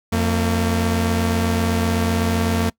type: tone pair together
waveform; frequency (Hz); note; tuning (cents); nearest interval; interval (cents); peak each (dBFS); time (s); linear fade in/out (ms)
sawtooth; 87.9 / 227.5; F2 / A#3; +12 / -42; octave + major third; 1646; -16; 0.12-2.7; 10
effects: noise-tail reverb RT60 0.1 s tail -22 dB re dry